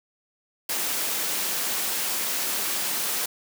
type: noise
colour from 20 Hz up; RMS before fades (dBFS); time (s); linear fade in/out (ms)
white; -27; 0.69-3.26; 5
effects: high-pass 200 Hz 12 dB/octave